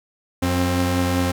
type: tone pair together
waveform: sawtooth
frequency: 89.9 / 264.5 Hz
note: F#2 / C4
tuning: -49 / +19 cents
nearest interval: octave + perfect fifth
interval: 1868 cents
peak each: -17 dBFS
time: 0.42-1.32 s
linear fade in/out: 10 ms
effects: none